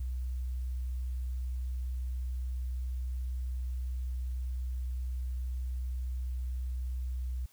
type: tone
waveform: sine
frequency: 62.7 Hz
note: B1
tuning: 27 cents sharp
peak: -32 dBFS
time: 0-7.46 s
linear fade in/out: 5 ms
effects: white hiss -64 dBFS RMS until 7.52 s